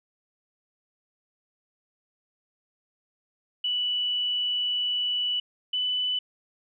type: tone pair in turn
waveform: sine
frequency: 2960 / 2991 Hz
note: F#7 / F#7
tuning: 0 / +18 cents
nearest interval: unison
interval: 18 cents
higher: second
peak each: -24 dBFS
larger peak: neither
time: 3.64-5.4 / 5.73-6.19 s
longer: first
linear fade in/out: 5 ms
effects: none